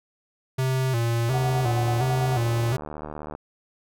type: tone with vibrato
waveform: square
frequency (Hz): 123.47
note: B2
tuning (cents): 0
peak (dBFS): -22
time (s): 0.58-2.77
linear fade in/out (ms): 10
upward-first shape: square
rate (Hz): 1.4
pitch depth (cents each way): 100
type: click train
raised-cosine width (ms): 1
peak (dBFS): -21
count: 157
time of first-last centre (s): 1.29-3.351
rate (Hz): 75.7
type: tone with tremolo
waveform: sine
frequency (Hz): 740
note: F#5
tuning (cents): 0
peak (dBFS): -27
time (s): 1.33-2.4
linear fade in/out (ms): 20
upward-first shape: square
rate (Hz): 9.1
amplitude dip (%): 60
effects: none